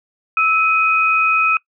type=tone pair together; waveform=sine; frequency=1308 / 2509 Hz; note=E6 / D#7; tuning=-14 / +14 cents; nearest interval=major seventh; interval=1128 cents; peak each=-15 dBFS; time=0.37-1.57 s; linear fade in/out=2 ms; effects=noise-tail reverb RT60 0.1 s tail -23 dB re dry